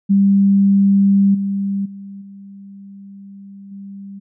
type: tone with level steps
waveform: sine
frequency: 197.7 Hz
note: G3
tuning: 15 cents sharp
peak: -9 / -17 / -30 / -34 / -30 dBFS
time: 0.09-4.2 s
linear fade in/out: 20 ms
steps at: 1.34 / 1.85 / 2.21 / 3.71 s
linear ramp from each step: 10 ms
effects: none